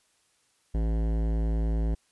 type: tone with hard clipping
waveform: sine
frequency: 55 Hz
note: A1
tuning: in tune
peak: -26 dBFS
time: 0.74-1.95 s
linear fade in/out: 10 ms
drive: 17 dB
effects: white hiss -68 dBFS RMS until 2.11 s + resampled to 24000 Hz